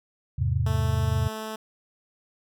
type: chord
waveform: sine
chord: E augmented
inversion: none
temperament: equal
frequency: 82.41 / 103.83 / 130.81 Hz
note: E2 / G#2 / B#2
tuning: 0 / 0 / 0 cents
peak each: -26 dBFS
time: 0.38-1.28 s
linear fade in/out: 10 ms
type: tone with pitch glide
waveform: 10% pulse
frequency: 220 to 218.4 Hz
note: A3 to A3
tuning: 0 to -13 cents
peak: -24 dBFS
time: 0.66-1.56 s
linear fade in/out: 5 ms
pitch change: -13 cents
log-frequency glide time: 1.17-1.31 s
effects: none